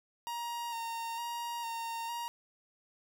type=tone with vibrato; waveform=45% pulse; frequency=932.3 Hz; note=A#5; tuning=in tune; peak=-36 dBFS; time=0.27-2.28 s; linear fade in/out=0 ms; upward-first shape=square; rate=1.1 Hz; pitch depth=22 cents each way; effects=none